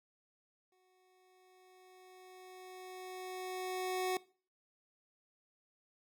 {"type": "tone with exponential growth", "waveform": "25% pulse", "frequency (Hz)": 370, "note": "F#4", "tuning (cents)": 0, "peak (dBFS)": -28, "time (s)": [0.72, 4.17], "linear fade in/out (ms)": 2, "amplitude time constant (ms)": 750, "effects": ["noise-tail reverb RT60 0.4 s tail -21 dB re dry"]}